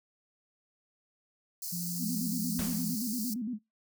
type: high-pass noise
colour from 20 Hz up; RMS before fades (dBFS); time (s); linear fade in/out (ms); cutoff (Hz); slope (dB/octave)
white; -38; 1.62-3.34; 5; 4300; 96
type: tone with pitch glide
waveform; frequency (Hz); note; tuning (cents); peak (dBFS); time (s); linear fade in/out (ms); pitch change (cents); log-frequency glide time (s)
sine; 174.61 to 171.61; F3 to F3; 0 to -30; -35; 1.72-2.95; 10; -30; 2.39-2.84
type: tone with vibrato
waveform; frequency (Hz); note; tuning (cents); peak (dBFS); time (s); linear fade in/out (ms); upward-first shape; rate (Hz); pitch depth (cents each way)
sine; 230.1; A#3; -22; -32; 1.98-3.59; 50; square; 8.7; 140
type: noise with exponential decay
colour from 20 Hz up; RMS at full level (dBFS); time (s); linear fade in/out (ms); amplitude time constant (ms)
pink; -37; 2.59-3.05; 0; 100
effects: noise-tail reverb RT60 0.2 s tail -25 dB re dry